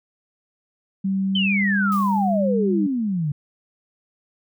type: tone with pitch glide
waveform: sine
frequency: 193.1 to 198.76 Hz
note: G3 to G3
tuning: -26 to +24 cents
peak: -19 dBFS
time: 1.04-2.87 s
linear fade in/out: 10 ms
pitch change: +50 cents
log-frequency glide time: 1.43-1.52 s
type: exponential sweep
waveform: sine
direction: down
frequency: 3136 to 140.1 Hz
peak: -20 dBFS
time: 1.35-3.32 s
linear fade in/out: 5 ms
type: noise with exponential decay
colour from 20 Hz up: blue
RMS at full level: -37 dBFS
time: 1.92-2.52 s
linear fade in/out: 0 ms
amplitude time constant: 130 ms
effects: none